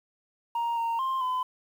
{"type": "tone with pitch steps", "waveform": "sine", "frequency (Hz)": [935, 923, 1054, 1015], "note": ["A#5", "A#5", "C6", "B5"], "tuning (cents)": [5, -17, 12, 47], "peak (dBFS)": -23, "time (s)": [0.55, 1.43], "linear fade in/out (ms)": 5, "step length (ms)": 220, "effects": ["tanh soft clip ceiling -25 dBFS", "9-bit"]}